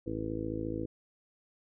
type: harmonic tone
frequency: 54.3 Hz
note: A1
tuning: 22 cents flat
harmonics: 1 / 2 / 3 / 4 / 5 / 6 / 7 / 8 / 9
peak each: -44 / -41 / -46 / -46 / -40 / -37 / -46 / -45 / -41 dBFS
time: 0.06-0.86 s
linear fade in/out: 10 ms
effects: none